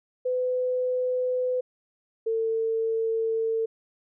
sine tone pair in turn, 504 / 449.4 Hz, B4 / A4, +35 / +37 cents, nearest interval major second, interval 198 cents, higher first, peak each -23 dBFS, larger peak neither, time 0.25-1.61 / 2.26-3.66 s, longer second, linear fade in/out 10 ms, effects none

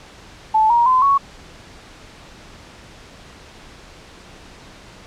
sine tone with pitch steps, 872 / 945.4 / 1025.1 / 1111.4 Hz, A5 / A#5 / C6 / C#6, -16 / +24 / -36 / +4 cents, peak -11 dBFS, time 0.54-1.18 s, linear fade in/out 10 ms, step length 160 ms, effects pink hiss -42 dBFS RMS until 5.06 s + low-pass 6000 Hz 12 dB/octave

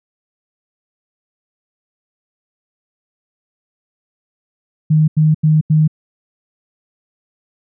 sine tone bursts, 155 Hz, D#3, 6 cents flat, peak -8 dBFS, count 4, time 4.9-5.878 s, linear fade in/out 10 ms, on 180 ms, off 86 ms, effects none

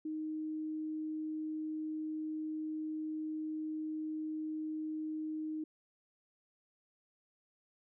sine tone, 311.1 Hz, D#4, in tune, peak -36 dBFS, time 0.05-5.64 s, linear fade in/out 5 ms, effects none

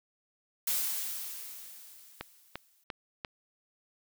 blue noise with exponential decay, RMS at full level -29 dBFS, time 0.67-2.84 s, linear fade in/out 5 ms, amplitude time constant 470 ms
click train, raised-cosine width 0.3 ms, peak -20 dBFS, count 4, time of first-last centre 2.21-3.248 s, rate 2.89 Hz
effects none

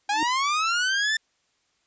sine tone with exponential growth, 311.1 Hz, D#4, in tune, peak -24 dBFS, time 0.08-0.23 s, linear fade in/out 1 ms, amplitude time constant 32 ms
sawtooth linear sweep, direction up, 804 to 1792 Hz, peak -18 dBFS, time 0.09-1.17 s, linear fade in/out 5 ms
effects white hiss -69 dBFS RMS until 1.86 s + resampled to 16000 Hz

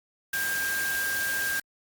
sine tone in noise, 1599 Hz, G6, 34 cents sharp, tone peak -27 dBFS, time 0.33-1.6 s, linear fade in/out 5 ms, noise white, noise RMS -33 dBFS, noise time 0.33-1.6 s, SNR +3 dB, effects Opus 48 kbps

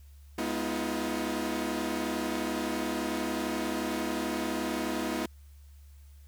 sawtooth chord, F half-diminished seventh, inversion first, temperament equal with one note detuned, 207.7 / 246.9 / 317.8 / 349.2 Hz, Ab3 / Cb4 / Eb4 / F4, 0 / 0 / +37 / 0 cents, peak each -34 / -31 / -30 / -33 dBFS, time 0.38-5.26 s, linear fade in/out 5 ms, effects added 71 Hz sine -49 dBFS peak until 6.27 s + white hiss -66 dBFS RMS until 6.27 s

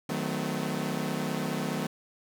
sawtooth chord, D# diminished seventh, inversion none, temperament equal with one note detuned, 155.56 / 185 / 220 / 255.1 Hz, D#3 / F#3 / A3 / C4, 0 / 0 / 0 / -44 cents, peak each -31 dBFS, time 0.09-1.87 s, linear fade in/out 5 ms, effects none

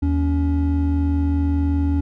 triangle tone pair together, 79 / 282 Hz, D#2 / C#4, +27 / +30 cents, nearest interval octave + minor seventh, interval 2203 cents, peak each -16 / -19 dBFS, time 0.02-2.01 s, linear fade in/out 10 ms, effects none

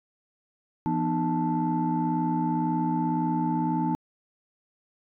sine tone cluster, 167.8 / 245.8 / 307.7 / 878 Hz, E3 / B3 / D#4 / A5, +31 / -8 / -19 / -4 cents, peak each -28 dBFS, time 0.86-3.95 s, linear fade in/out 0 ms, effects tanh soft clip ceiling -16 dBFS

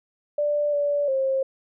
sine tone with pitch steps, 588 / 578 / 534 Hz, D5 / D5 / C5, +2 / -28 / +35 cents, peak -20 dBFS, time 0.38-1.43 s, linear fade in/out 5 ms, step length 350 ms, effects none

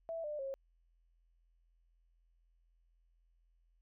sine tone with pitch steps, 659.3 / 597.6 / 541.7 Hz, E5 / D5 / C#5, 0 / +30 / -40 cents, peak -38 dBFS, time 0.09-0.54 s, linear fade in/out 0 ms, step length 150 ms, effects added 42 Hz sine -69 dBFS peak until 3.81 s

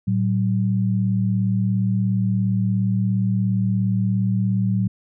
sine tone pair together, 112.6 / 189.71 Hz, A2 / F#3, +40 / +44 cents, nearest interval major sixth, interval 904 cents, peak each -20 dBFS, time 0.07-4.88 s, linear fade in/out 10 ms, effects none

